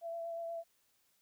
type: tone with vibrato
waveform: sine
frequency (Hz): 671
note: E5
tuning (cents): +31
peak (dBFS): -38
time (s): 0.01-0.64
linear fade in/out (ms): 50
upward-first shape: triangle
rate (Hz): 8.3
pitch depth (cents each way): 19
effects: white hiss -74 dBFS RMS until 1.21 s